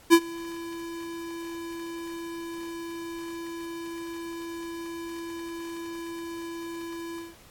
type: tone with ADSR envelope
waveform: square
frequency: 335.6 Hz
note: E4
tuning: 31 cents sharp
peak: -11 dBFS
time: 0.1-7.36 s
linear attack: 34 ms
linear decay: 61 ms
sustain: -24 dB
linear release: 190 ms
effects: pink hiss -54 dBFS RMS until 7.5 s + AAC 64 kbps